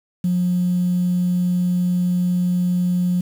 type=tone; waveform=sine; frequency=178.8 Hz; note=F3; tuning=41 cents sharp; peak=-15 dBFS; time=0.24-3.21 s; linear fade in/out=5 ms; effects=tanh soft clip ceiling -12 dBFS + 7-bit